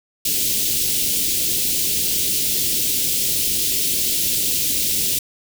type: band-stop noise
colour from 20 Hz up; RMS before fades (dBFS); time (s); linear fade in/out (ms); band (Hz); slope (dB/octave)
white; -20; 0.25-5.19; 5; 430 to 2800; 24
effects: none